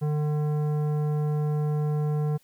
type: tone with tanh clipping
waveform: sine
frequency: 150 Hz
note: D3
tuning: 37 cents sharp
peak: -25 dBFS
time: 0.01-2.38 s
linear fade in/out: 20 ms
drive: 13 dB
effects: white hiss -63 dBFS RMS until 2.43 s